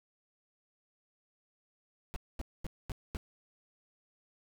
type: noise bursts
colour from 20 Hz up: brown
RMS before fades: -36 dBFS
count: 5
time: 2.14-3.17 s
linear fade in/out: 0 ms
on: 22 ms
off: 230 ms
effects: none